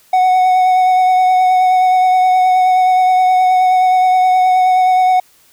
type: tone with vibrato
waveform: triangle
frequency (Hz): 740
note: F#5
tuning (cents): 0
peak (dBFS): -6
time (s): 0.13-5.2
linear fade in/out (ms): 5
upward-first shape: triangle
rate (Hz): 9.5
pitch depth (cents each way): 18
effects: white hiss -50 dBFS RMS until 5.52 s